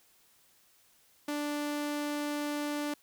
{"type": "tone", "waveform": "sawtooth", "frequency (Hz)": 293.7, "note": "D4", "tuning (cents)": 0, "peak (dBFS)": -28, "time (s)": [1.28, 2.94], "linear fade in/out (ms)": 5, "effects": ["white hiss -65 dBFS RMS until 3.02 s"]}